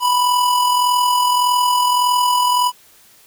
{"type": "tone with amplitude modulation", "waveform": "square", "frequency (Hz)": 987.8, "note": "B5", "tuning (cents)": 0, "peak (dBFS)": -12, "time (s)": [0, 2.72], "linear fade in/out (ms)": 50, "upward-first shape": "sine", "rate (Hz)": 41.7, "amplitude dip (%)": 40, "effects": ["white hiss -49 dBFS RMS until 3.26 s"]}